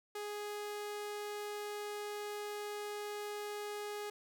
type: tone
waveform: sawtooth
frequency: 415.3 Hz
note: G#4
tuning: in tune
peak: -36 dBFS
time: 0.15-4.1 s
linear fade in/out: 5 ms
effects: none